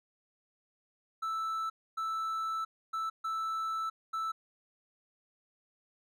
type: tone bursts at uneven times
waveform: triangle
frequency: 1318.5 Hz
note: E6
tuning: in tune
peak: -30 dBFS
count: 5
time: 1.22-1.7 / 1.97-2.65 / 2.93-3.1 / 3.24-3.9 / 4.13-4.32 s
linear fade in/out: 10 ms
effects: none